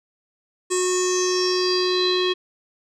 square tone with low-pass filter sweep, 365.2 Hz, F#4, 23 cents flat, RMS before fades -21 dBFS, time 0.7-2.34 s, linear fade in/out 20 ms, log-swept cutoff 8000 to 3500 Hz, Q 9.9, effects none

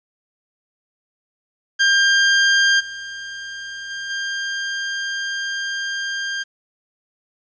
sawtooth tone with level steps, 1597 Hz, G6, 32 cents sharp, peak -9 / -26 / -23 / -19 dBFS, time 1.79-6.44 s, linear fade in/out 20 ms, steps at 2.79 / 3.89 / 4.09 s, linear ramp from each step 20 ms, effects resampled to 16000 Hz + 8-bit

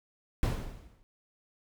brown noise with exponential decay, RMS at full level -25 dBFS, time 0.43-1.03 s, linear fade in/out 0 ms, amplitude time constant 130 ms, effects none

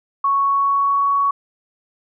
sine tone with pitch glide, 1108.7 to 1119.6 Hz, C#6 to C#6, 0 to +17 cents, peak -14 dBFS, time 0.24-1.31 s, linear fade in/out 5 ms, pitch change +17 cents, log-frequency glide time 0.36-1.04 s, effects none

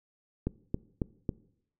click train, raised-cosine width 3 ms, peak -16 dBFS, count 4, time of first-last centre 0.47-1.292 s, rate 3.65 Hz, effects noise-tail reverb RT60 0.7 s tail -21 dB re dry

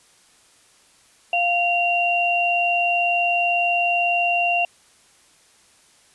sine tone pair together, 700 / 2762 Hz, F5 / F7, +4 / -20 cents, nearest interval 2 octaves, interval 2376 cents, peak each -20 dBFS, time 1.33-4.65 s, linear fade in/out 2 ms, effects white hiss -55 dBFS RMS until 6.14 s + resampled to 24000 Hz

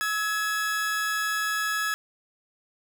40% pulse tone pair together, 1298 / 1680 Hz, E6 / G#6, -27 / +19 cents, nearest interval major third, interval 446 cents, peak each -29 / -26 dBFS, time 0.01-1.94 s, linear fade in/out 0 ms, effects none

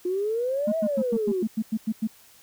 sine exponential two-way sweep, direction up then down, 351.7 to 659.3 to 351.7 Hz, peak -23 dBFS, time 0.05-1.43 s, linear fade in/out 5 ms, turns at 0.78 s
sine tone bursts, 220 Hz, A3, in tune, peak -21 dBFS, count 10, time 0.67-2.074 s, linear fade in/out 10 ms, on 54 ms, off 96 ms
effects tanh soft clip ceiling -14 dBFS + white hiss -54 dBFS RMS until 2.42 s

